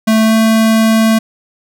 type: tone with pitch glide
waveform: square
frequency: 220.4 to 222.3 Hz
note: A3 to A3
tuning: +3 to +18 cents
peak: -8 dBFS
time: 0.07-1.19 s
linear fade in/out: 10 ms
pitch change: +15 cents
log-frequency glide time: 0.25-0.34 s
effects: none